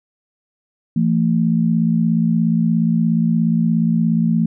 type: tone pair together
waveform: sine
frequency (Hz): 168.13 / 225.1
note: E3 / A3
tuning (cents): +34 / +40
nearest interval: perfect fourth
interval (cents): 506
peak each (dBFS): -16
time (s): 0.96-4.46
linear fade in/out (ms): 5
effects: none